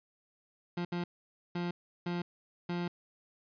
30% pulse tone bursts at uneven times, 174.7 Hz, F3, 1 cent sharp, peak -30 dBFS, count 5, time 0.77-0.85 / 0.92-1.04 / 1.55-1.71 / 2.06-2.22 / 2.69-2.88 s, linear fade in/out 5 ms, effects resampled to 11025 Hz

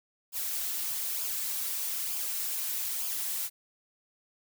blue noise with flanger, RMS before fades -33 dBFS, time 0.32-3.5 s, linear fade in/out 50 ms, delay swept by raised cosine 0.5 to 5.6 ms, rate 1.1 Hz, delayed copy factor -0.55, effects none

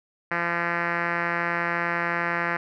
5% pulse tone with low-pass filter, 171.3 Hz, F3, 33 cents flat, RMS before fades -26 dBFS, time 0.31-2.57 s, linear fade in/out 5 ms, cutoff 1900 Hz, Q 2.5, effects none

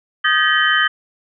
sine tone cluster, 1240 / 1561 / 1707 / 1904 / 3062 Hz, D#6 / G6 / G#6 / A#6 / G7, -6 / -8 / +47 / +36 / -41 cents, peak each -19 dBFS, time 0.24-0.88 s, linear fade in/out 10 ms, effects none

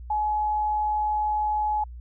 sine tone, 847 Hz, G#5, 34 cents sharp, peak -22 dBFS, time 0.1-1.84 s, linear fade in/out 5 ms, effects added 60 Hz sine -37 dBFS peak until 2 s

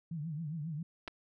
sine tone with vibrato, 156.7 Hz, D#3, 13 cents sharp, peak -36 dBFS, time 0.11-0.83 s, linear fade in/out 5 ms, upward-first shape triangle, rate 7.4 Hz, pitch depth 170 cents each way
clicks, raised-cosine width 0.3 ms, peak -26 dBFS, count 2, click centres 1.077 / 1.08 s
effects none

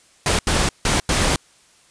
pink noise bursts at uneven times, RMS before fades -18 dBFS, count 4, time 0.26-0.39 / 0.47-0.69 / 0.85-1 / 1.09-1.36 s, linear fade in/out 2 ms, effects white hiss -54 dBFS RMS until 1.9 s + resampled to 22050 Hz

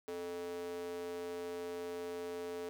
square tone with high-pass filter, 87.31 Hz, F2, in tune, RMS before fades -42 dBFS, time 0.08-2.69 s, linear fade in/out 0 ms, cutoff 390 Hz, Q 6.2, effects none

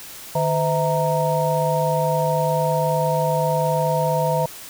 sine tone cluster, 153.2 / 509 / 650 / 928 Hz, D#3 / C5 / E5 / A#5, -27 / -48 / -24 / -8 cents, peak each -23 dBFS, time 0.35-4.46 s, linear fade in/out 5 ms, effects white hiss -38 dBFS RMS until 4.69 s

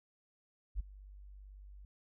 sine tone with ADSR envelope, 49 Hz, G1, in tune, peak -30 dBFS, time 0.75-1.85 s, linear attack 46 ms, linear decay 13 ms, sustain -20 dB, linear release 3 ms, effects none

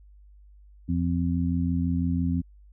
harmonic tone, 86 Hz, F2, 26 cents flat, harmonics 1 / 2 / 3, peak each -27 / -27 / -27 dBFS, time 0.88-2.42 s, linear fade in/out 20 ms, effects added 50 Hz sine -49 dBFS peak until 2.72 s

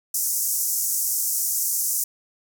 white band-pass noise, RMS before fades -24 dBFS, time 0.14-2.04 s, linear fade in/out 5 ms, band 5700 to 16000 Hz, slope 48 dB/octave, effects none

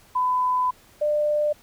sine tone pair in turn, 1004 / 597 Hz, B5 / D5, +28 / +28 cents, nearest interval major sixth, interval 900 cents, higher first, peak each -19 dBFS, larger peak neither, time 0.15-0.71 / 1.01-1.53 s, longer first, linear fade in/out 10 ms, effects pink hiss -54 dBFS RMS until 1.62 s

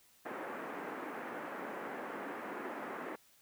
pink band-pass noise, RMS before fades -43 dBFS, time 0.25-3.16 s, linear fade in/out 10 ms, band 250 to 1900 Hz, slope 24 dB/octave, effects white hiss -66 dBFS RMS until 3.41 s

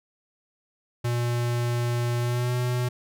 square tone with pitch glide, 120 to 123.73 Hz, B2 to B2, -49 to +4 cents, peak -24 dBFS, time 1.04-2.89 s, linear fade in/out 10 ms, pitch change +53 cents, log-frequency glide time 2.19-2.53 s, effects none

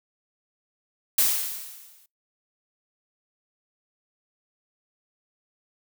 blue noise with exponential decay, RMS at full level -18 dBFS, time 1.18-2.06 s, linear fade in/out 5 ms, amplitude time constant 190 ms, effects noise-tail reverb RT60 0.2 s tail -26 dB re dry

